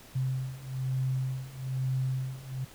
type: beating tone pair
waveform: sine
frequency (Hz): 130 / 131.1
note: C3 / C3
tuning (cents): -11 / +4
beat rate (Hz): 1.1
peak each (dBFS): -33 / -31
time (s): 0.15-2.65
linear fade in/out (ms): 10
effects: pink hiss -52 dBFS RMS until 2.74 s